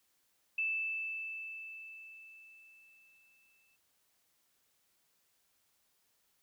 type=tone with exponential decay; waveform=sine; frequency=2637 Hz; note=E7; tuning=in tune; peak=-30 dBFS; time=0.58-3.76 s; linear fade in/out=5 ms; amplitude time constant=690 ms; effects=white hiss -75 dBFS RMS until 6.42 s